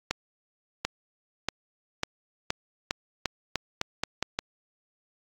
accelerating click train, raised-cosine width 0.2 ms, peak -9 dBFS, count 12, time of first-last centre 0.11-4.39 s, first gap 740 ms, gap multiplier 0.86, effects AAC 48 kbps

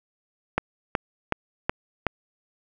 click train, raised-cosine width 0.5 ms, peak -6 dBFS, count 5, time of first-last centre 0.58-2.067 s, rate 2.69 Hz, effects none

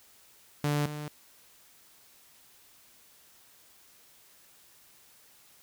sawtooth tone pair in turn, 146.83 / 149.22 Hz, D3 / D3, 0 / +28 cents, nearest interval unison, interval 28 cents, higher second, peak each -22 / -32 dBFS, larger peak first, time 0.64-0.86 / 0.86-1.08 s, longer neither, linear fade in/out 2 ms, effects white hiss -59 dBFS RMS until 5.62 s

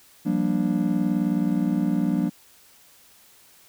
triangle chord, G minor seventh, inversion third, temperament just, 176.4 / 196 / 235.2 / 294 Hz, F3 / G3 / Bb3 / D4, +18 / 0 / +16 / +2 cents, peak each -24 dBFS, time 0.25-2.3 s, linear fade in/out 20 ms, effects white hiss -54 dBFS RMS until 3.68 s

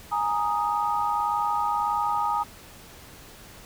sine chord, Ab suspended second, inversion none, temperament equal, 830.6 / 932.3 / 1244.5 Hz, Ab5 / Bb5 / Eb6, 0 / 0 / 0 cents, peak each -27 dBFS, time 0.11-2.44 s, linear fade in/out 20 ms, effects pink hiss -47 dBFS RMS until 3.65 s

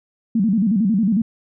sine tone with vibrato, 207.7 Hz, G#3, in tune, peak -14 dBFS, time 0.35-1.22 s, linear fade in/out 5 ms, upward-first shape square, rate 11 Hz, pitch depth 160 cents each way, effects none

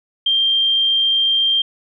sine tone, 3177 Hz, G7, 23 cents sharp, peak -13 dBFS, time 0.26-1.62 s, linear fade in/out 5 ms, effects none

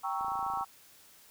sine chord, G diminished seventh, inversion none, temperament equal, 784 / 932.3 / 1108.7 / 1318.5 Hz, G5 / Bb5 / Db6 / Fb6, 0 / 0 / 0 / 0 cents, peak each -35 / -38 / -36 / -38 dBFS, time 0.03-0.65 s, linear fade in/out 20 ms
click train, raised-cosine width 2 ms, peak -38 dBFS, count 12, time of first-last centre 0.21-0.61 s, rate 27.5 Hz
effects white hiss -58 dBFS RMS until 1.3 s

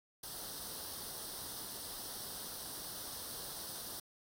white noise with comb filter, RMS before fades -45 dBFS, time 0.23-4 s, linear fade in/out 5 ms, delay 0.21 ms, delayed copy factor +0.75, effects AAC 64 kbps

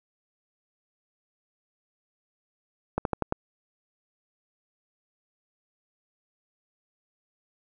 slowing click train, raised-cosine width 1 ms, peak -11 dBFS, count 5, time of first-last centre 2.98-3.324 s, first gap 72 ms, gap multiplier 1.12, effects none

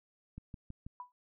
click train, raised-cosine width 5 ms, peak -32 dBFS, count 4, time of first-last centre 0.38-0.865 s, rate 6.18 Hz
sine tone with exponential decay, 987.8 Hz, B5, in tune, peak -38 dBFS, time 1-1.12 s, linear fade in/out 1 ms, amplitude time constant 26 ms
effects none

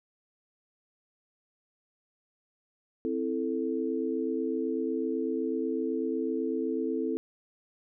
sine chord, A minor, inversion first, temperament equal, 261.6 / 329.6 / 440 Hz, C4 / E4 / A4, 0 / 0 / 0 cents, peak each -32 dBFS, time 3.05-7.17 s, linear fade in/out 0 ms, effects none

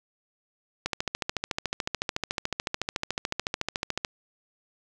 click train, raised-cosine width 0.2 ms, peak -10 dBFS, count 45, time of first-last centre 0.86-4.048 s, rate 13.8 Hz, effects none

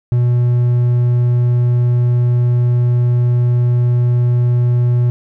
triangle tone, 121.7 Hz, B2, 25 cents flat, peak -8 dBFS, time 0.12-5.1 s, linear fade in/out 0 ms, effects none

